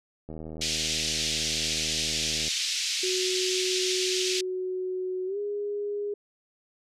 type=click train; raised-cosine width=2 ms; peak=-26 dBFS; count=174; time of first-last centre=0.29-2.48 s; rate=79 Hz
type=band-pass noise; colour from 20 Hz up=white; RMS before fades=-29 dBFS; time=0.61-4.41 s; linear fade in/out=5 ms; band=2500 to 6200 Hz; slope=24 dB/octave
type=tone with pitch glide; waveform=sine; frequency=370 to 410.5 Hz; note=F#4 to G#4; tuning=0 to -20 cents; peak=-28 dBFS; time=3.03-6.14 s; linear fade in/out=5 ms; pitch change=+180 cents; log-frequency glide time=5.26-5.38 s
effects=resampled to 32000 Hz